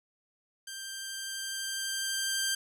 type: tone with level ramp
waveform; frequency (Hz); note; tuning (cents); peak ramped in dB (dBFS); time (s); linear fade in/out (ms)
10% pulse; 1578; G6; +11; -31 to -19; 0.67-2.55; 5
effects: none